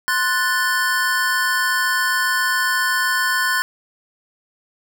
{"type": "chord", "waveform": "square", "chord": "F# diminished", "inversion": "second", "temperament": "equal", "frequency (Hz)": [1046.5, 1480, 1760], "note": ["C6", "F#6", "A6"], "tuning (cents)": [0, 0, 0], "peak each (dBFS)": [-24, -21, -22], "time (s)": [0.08, 3.62], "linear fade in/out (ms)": 0, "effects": []}